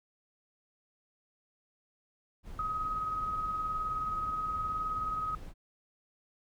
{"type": "noise", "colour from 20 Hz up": "brown", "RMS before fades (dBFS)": -44, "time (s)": [2.43, 5.54], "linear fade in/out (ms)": 50}
{"type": "tone with tremolo", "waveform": "sine", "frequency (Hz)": 1264, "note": "D#6", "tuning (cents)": 27, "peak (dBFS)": -30, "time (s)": [2.59, 5.35], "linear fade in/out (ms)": 2, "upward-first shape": "sine", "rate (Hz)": 19, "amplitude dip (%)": 35}
{"effects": []}